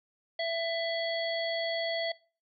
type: harmonic tone with a mistuned harmonic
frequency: 666 Hz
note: E5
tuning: 18 cents sharp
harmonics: 1 / 3 / 5 / 7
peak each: -31 / -36 / -38 / -39 dBFS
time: 0.39-2.12 s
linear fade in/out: 5 ms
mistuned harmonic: 7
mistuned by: -83 cents
effects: noise-tail reverb RT60 0.4 s tail -23 dB re dry